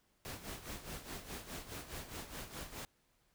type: noise with tremolo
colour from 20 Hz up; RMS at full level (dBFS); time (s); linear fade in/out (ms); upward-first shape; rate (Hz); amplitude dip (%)
pink; -44; 0.25-2.85; 0; sine; 4.8; 70
effects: pink hiss -75 dBFS RMS until 3.34 s